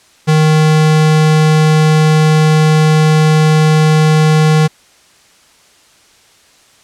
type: tone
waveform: square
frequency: 155.4 Hz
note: D#3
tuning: 2 cents flat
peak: -7 dBFS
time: 0.27-4.68 s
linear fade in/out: 20 ms
effects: white hiss -47 dBFS RMS until 6.83 s + low-pass 8000 Hz 12 dB/octave